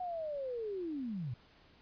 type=linear sweep; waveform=sine; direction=down; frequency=739 to 110 Hz; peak=-36 dBFS; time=0-1.34 s; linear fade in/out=5 ms; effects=pink hiss -63 dBFS RMS until 1.81 s + resampled to 11025 Hz